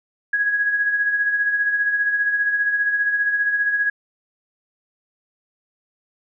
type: tone with tremolo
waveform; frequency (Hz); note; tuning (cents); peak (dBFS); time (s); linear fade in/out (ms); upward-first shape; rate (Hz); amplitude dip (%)
sine; 1661.2; G#6; 0; -15; 0.33-3.9; 5; sine; 15; 50
effects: none